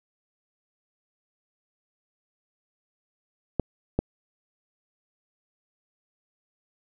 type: clicks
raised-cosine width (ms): 2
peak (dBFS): -9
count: 2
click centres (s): 3.597 / 3.99
effects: none